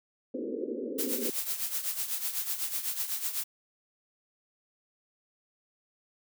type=band-pass noise; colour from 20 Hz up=pink; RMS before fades=-35 dBFS; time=0.34-1.3 s; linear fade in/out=5 ms; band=230 to 530 Hz; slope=96 dB/octave
type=noise with tremolo; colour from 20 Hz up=blue; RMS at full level=-30 dBFS; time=0.98-3.44 s; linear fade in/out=10 ms; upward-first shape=triangle; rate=8 Hz; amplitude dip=75%
effects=none